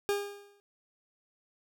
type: tone with exponential decay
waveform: 40% pulse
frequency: 405.4 Hz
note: G#4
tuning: 42 cents flat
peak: -24 dBFS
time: 0.09-0.6 s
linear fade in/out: 0 ms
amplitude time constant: 110 ms
effects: none